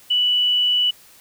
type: tone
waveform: sine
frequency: 2960 Hz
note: F#7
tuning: in tune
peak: -15 dBFS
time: 0.1-0.91 s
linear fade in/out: 10 ms
effects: white hiss -49 dBFS RMS until 1.2 s